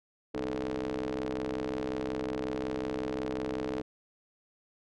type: ring-modulated tone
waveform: sawtooth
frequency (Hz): 65.5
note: C2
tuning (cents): +2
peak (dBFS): -25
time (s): 0.34-3.82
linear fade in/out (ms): 10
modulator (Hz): 371
effects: low-pass 5000 Hz 12 dB/octave